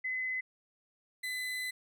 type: tone pair in turn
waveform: sine / 35% pulse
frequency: 2029 / 2013 Hz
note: B6 / B6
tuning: +46 / +33 cents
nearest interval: unison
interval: 13 cents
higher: first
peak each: -32 / -33 dBFS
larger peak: first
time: 0.04-0.41 / 1.23-1.71 s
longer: second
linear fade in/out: 10 ms
effects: none